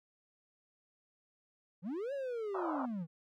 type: linear two-way sweep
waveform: triangle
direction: up then down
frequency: 152.9 to 571 to 152.9 Hz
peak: -34 dBFS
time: 1.82-3.07 s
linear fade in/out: 50 ms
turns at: 2.13 s
type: band-pass noise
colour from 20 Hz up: pink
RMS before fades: -39 dBFS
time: 2.54-2.86 s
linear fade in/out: 10 ms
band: 540 to 1400 Hz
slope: 96 dB/octave
effects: none